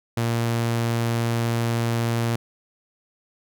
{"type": "tone", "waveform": "sawtooth", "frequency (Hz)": 116.54, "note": "A#2", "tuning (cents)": 0, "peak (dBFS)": -17, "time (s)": [0.17, 2.36], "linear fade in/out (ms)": 5, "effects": []}